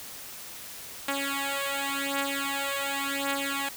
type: beating tone pair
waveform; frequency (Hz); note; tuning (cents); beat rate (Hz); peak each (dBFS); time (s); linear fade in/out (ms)
5% pulse; 277.2 / 278.1; C#4 / C#4; 0 / +6; 0.9; -20; 1.08-3.69; 5
effects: white hiss -42 dBFS RMS until 3.76 s